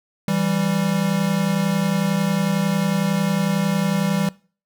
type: tone pair together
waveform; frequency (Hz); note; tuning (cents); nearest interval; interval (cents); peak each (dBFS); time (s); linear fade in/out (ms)
square; 164.97 / 196; E3 / G3; +2 / 0; minor third; 298; -23 / -21; 0.28-4.29; 2
effects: noise-tail reverb RT60 0.4 s tail -22 dB re dry